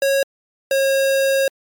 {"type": "tone pair in turn", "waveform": "square", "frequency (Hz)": [549, 542.4], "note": ["C#5", "C#5"], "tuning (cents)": [-17, -38], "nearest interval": "unison", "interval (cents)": 21, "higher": "first", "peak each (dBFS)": [-15, -15], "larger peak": "neither", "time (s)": [[0.02, 0.23], [0.71, 1.48]], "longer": "second", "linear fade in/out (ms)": 2, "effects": ["MP3 96 kbps"]}